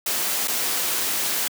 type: noise with dropouts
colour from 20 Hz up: white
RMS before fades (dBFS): -24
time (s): 0.06-1.48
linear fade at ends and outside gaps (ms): 5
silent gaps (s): 0.475-0.48
effects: high-pass 200 Hz 12 dB/octave